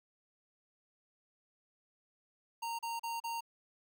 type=tone bursts; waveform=square; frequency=925 Hz; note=A#5; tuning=14 cents flat; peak=-37 dBFS; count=4; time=2.62-3.408 s; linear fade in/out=10 ms; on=170 ms; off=36 ms; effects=12-bit